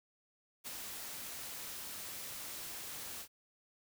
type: noise with ADSR envelope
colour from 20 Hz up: white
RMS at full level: -42 dBFS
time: 0.64-3.28 s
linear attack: 31 ms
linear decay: 17 ms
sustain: -3 dB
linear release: 74 ms
effects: none